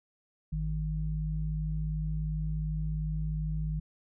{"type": "tone pair together", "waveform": "sine", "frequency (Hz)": [52.77, 155.56], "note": ["G#1", "D#3"], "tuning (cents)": [28, 0], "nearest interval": "octave + perfect fifth", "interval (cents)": 1872, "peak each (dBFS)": [-32, -32], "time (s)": [0.52, 3.8], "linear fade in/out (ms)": 10, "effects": []}